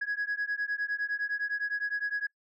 sine beating tone pair, 1661.2 / 1671 Hz, G#6 / G#6, 0 / +10 cents, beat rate 9.8 Hz, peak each -31 dBFS, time 0.01-2.27 s, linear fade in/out 10 ms, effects noise-tail reverb RT60 0.1 s tail -26 dB re dry + tanh soft clip ceiling -25 dBFS

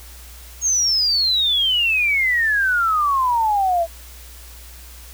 sine exponential sweep, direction down, 6645 to 654 Hz, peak -15 dBFS, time 0.61-3.87 s, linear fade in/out 50 ms, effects added 60 Hz sine -39 dBFS peak until 5.13 s + white hiss -43 dBFS RMS until 5.13 s

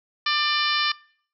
harmonic tone, 595 Hz, D5, 22 cents sharp, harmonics 2 / 3 / 4 / 5 / 6 / 7 / 8 / 9, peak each -25 / -27 / -28 / -29 / -30 / -30 / -31 / -32 dBFS, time 0.26-0.92 s, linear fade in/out 5 ms, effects noise-tail reverb RT60 0.6 s tail -25 dB re dry

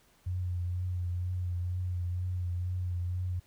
sine tone with vibrato, 89.6 Hz, F2, 45 cents sharp, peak -30 dBFS, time 0.26-3.4 s, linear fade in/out 10 ms, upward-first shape triangle, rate 2.1 Hz, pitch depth 34 cents each way, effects pink hiss -65 dBFS RMS until 3.46 s

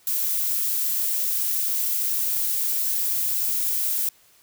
violet noise, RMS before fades -24 dBFS, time 0.07-4.09 s, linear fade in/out 2 ms, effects white hiss -57 dBFS RMS until 4.42 s

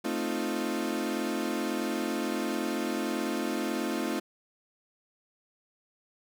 35% pulse chord, F dominant seventh, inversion first, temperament equal, 220 / 261.6 / 311.1 / 349.2 Hz, A3 / C4 / Eb4 / F4, 0 / 0 / 0 / 0 cents, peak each -33 dBFS, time 0.04-4.2 s, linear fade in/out 10 ms, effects none

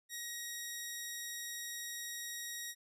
10% pulse tone, 1892 Hz, A#6, 25 cents sharp, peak -32 dBFS, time 0.09-2.75 s, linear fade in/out 50 ms, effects none

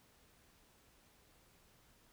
silence, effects pink hiss -68 dBFS RMS until 2.12 s

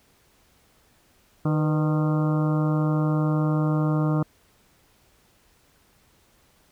harmonic tone with a mistuned harmonic, 153.2 Hz, D#3, 27 cents flat, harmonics 1 / 2 / 3 / 4 / 5 / 6 / 7 / 8 / 9, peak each -21 / -26 / -34 / -34 / -39 / -41 / -38 / -37 / -42 dBFS, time 1.45-4.23 s, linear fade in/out 5 ms, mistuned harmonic 3, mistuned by +92 cents, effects pink hiss -61 dBFS RMS until 6.71 s

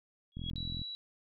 sine tone with exponential growth, 3319 Hz, G#7, 2 cents flat, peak -33 dBFS, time 0.32-0.5 s, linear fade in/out 0 ms, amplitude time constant 39 ms
click train, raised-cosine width 5 ms, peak -29 dBFS, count 20, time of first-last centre 0.37-0.817 s, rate 42.5 Hz
sine tone, 3917 Hz, B7, 15 cents flat, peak -39 dBFS, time 0.56-0.95 s, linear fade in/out 0 ms
effects none

